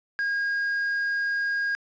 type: tone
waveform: triangle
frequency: 1629 Hz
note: G#6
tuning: 34 cents flat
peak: -22 dBFS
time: 0.19-1.75 s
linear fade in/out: 0 ms
effects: resampled to 16000 Hz + 9-bit